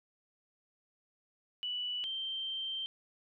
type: tone pair in turn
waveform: sine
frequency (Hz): 2960 / 3136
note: F#7 / G7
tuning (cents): 0 / 0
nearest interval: minor second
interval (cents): 100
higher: second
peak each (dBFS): -34 / -35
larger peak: first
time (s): 1.63-2.04 / 2.04-2.86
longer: second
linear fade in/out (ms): 0
effects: none